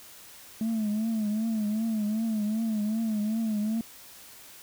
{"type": "tone with vibrato", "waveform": "sine", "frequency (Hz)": 217.3, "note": "A3", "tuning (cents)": -21, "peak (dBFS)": -23, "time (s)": [0.61, 3.81], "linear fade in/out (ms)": 2, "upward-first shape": "triangle", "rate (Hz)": 2.6, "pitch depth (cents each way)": 93, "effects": ["tanh soft clip ceiling -24 dBFS", "white hiss -49 dBFS RMS until 4.62 s"]}